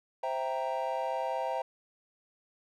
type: chord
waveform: triangle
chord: C dominant seventh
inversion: none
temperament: equal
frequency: 523.3 / 659.3 / 784 / 932.3 Hz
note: C5 / E5 / G5 / Bb5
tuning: 0 / 0 / 0 / 0 cents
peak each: -34 dBFS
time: 0.23-1.62 s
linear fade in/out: 5 ms
effects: none